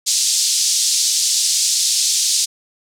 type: band-pass noise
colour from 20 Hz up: pink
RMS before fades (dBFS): -17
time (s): 0.06-2.46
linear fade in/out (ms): 20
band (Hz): 4400 to 8500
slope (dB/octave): 24
effects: none